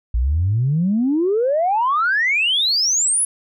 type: exponential sweep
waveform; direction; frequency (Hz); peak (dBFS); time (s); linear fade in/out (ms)
sine; up; 55 to 10710; -14; 0.14-3.25; 5
effects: tanh soft clip ceiling -10 dBFS